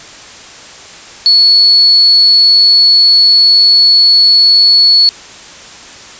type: tone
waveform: sine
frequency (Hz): 4401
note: C#8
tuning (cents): -13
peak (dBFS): -3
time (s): 1.26-5.09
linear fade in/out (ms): 0
effects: white hiss -32 dBFS RMS until 6.19 s + resampled to 16000 Hz